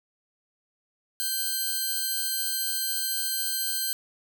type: tone pair together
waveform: 5% pulse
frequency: 1559 / 4162 Hz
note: G6 / C8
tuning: -10 / -10 cents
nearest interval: octave + perfect fourth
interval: 1700 cents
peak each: -21 dBFS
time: 1.2-3.93 s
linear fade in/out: 0 ms
effects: none